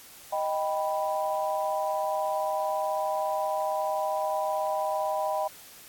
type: chord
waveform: sine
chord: Eb augmented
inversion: none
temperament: equal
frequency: 622.3 / 784 / 987.8 Hz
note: Eb5 / G5 / B5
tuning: 0 / 0 / 0 cents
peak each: -29 / -30 / -32 dBFS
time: 0.32-5.48 s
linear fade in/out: 10 ms
effects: white hiss -49 dBFS RMS until 5.88 s + AAC 64 kbps